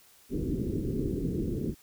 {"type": "low-pass noise", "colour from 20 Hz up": "white", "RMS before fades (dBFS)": -31, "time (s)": [0.29, 1.75], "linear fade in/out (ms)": 50, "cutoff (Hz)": 400, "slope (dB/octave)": 48, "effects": ["white hiss -59 dBFS RMS until 1.82 s"]}